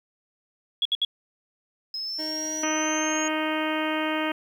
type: tone bursts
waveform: sine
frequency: 3351 Hz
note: G#7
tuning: 15 cents sharp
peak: -20 dBFS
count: 3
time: 0.82-1.049 s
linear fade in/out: 2 ms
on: 33 ms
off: 65 ms
type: linear sweep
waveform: sine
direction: up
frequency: 5110 to 6610 Hz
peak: -29 dBFS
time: 1.94-3.28 s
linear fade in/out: 2 ms
type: tone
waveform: 25% pulse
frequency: 311.1 Hz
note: D#4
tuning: in tune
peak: -29 dBFS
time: 2.18-2.65 s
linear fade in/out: 20 ms
type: harmonic tone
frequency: 311.1 Hz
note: D#4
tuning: in tune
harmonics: 1 / 2 / 3 / 4 / 5 / 6 / 7 / 8 / 9 / 10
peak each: -28 / -31 / -33 / -34 / -35 / -36 / -36 / -37 / -38 / -38 dBFS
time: 2.63-4.32 s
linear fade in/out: 5 ms
effects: 9-bit